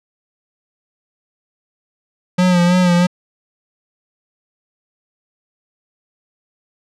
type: tone with vibrato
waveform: square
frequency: 178.3 Hz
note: F3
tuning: 36 cents sharp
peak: -11 dBFS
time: 2.38-3.07 s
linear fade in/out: 10 ms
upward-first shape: sine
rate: 3.1 Hz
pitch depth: 44 cents each way
effects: low-pass 7000 Hz 12 dB/octave